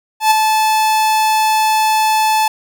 45% pulse tone with ADSR envelope, 870 Hz, A5, 20 cents flat, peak -6 dBFS, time 0.2-2.48 s, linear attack 110 ms, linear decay 12 ms, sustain -5 dB, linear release 4 ms, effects none

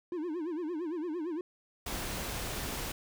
triangle tone with vibrato, 329.6 Hz, E4, in tune, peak -31 dBFS, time 0.12-1.41 s, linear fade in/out 2 ms, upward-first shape sine, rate 8.8 Hz, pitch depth 170 cents each way
pink noise, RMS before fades -37 dBFS, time 1.86-2.92 s, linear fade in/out 5 ms
effects none

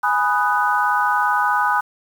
sine chord, G# minor seventh, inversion none, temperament equal with one note detuned, 830.6 / 987.8 / 1244.5 / 1491.1 Hz, G#5 / B5 / D#6 / F#6, 0 / 0 / 0 / +13 cents, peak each -21 dBFS, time 0.03-1.81 s, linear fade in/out 10 ms, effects 7-bit

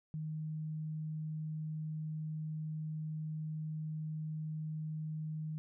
sine tone, 155.56 Hz, D#3, in tune, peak -37 dBFS, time 0.14-5.58 s, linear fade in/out 0 ms, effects none

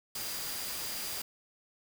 sine tone in noise, 4808 Hz, D8, 40 cents sharp, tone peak -44 dBFS, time 0.15-1.22 s, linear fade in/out 5 ms, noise white, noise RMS -38 dBFS, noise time 0.15-1.22 s, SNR -9 dB, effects none

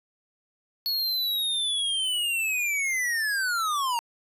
square linear sweep, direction down, 4382 to 914 Hz, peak -25 dBFS, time 0.86-3.99 s, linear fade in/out 0 ms, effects resampled to 32000 Hz

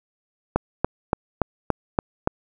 click train, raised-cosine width 1 ms, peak -4 dBFS, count 7, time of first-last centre 0.56-2.274 s, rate 3.5 Hz, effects none

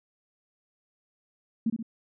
sine tone with echo, 226.4 Hz, A3, 50 cents sharp, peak -22 dBFS, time 1.66-1.7 s, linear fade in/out 5 ms, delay 64 ms, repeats 2, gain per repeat -5 dB, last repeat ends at 1.828 s, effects none

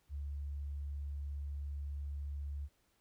sine tone, 71.4 Hz, D2, 48 cents flat, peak -38 dBFS, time 0.09-2.69 s, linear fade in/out 50 ms, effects pink hiss -75 dBFS RMS until 3 s

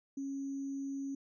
sine tone with sample-and-hold, 274.9 Hz, C#4, 14 cents flat, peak -36 dBFS, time 0.17-1.15 s, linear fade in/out 5 ms, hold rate 6300 Hz, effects resampled to 16000 Hz

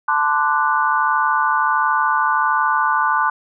sine chord, D dominant seventh, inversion second, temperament equal with one note detuned, 880 / 1033.3 / 1174.7 / 1480 Hz, A5 / C6 / D6 / F#6, 0 / -22 / 0 / 0 cents, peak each -20 dBFS, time 0.08-3.3 s, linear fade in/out 5 ms, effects none

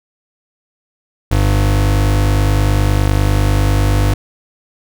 square tone pair together, 50.14 / 100 Hz, G1 / G2, +40 / +35 cents, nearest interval octave, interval 1195 cents, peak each -14 dBFS, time 1.31-4.14 s, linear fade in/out 5 ms, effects none

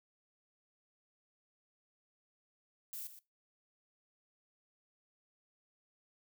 violet noise with echo, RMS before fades -44 dBFS, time 2.93-3.07 s, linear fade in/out 0 ms, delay 120 ms, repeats 1, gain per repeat -11 dB, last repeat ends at 3.19 s, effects noise-tail reverb RT60 0.2 s tail -18 dB re dry

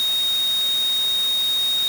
sine tone in noise, 3729 Hz, A#7, in tune, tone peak -18 dBFS, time 0-1.88 s, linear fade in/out 0 ms, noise white, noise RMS -32 dBFS, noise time 0-1.88 s, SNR +11 dB, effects none

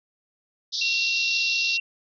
pink band-pass noise, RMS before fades -28 dBFS, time 0.72-1.78 s, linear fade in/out 20 ms, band 3500 to 5700 Hz, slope 96 dB/octave
sine tone, 2733 Hz, F7, 38 cents flat, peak -23 dBFS, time 0.81-1.8 s, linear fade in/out 5 ms
effects none

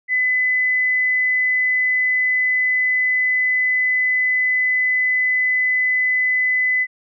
sine tone, 2010 Hz, B6, 30 cents sharp, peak -15 dBFS, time 0.08-6.87 s, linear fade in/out 50 ms, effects none

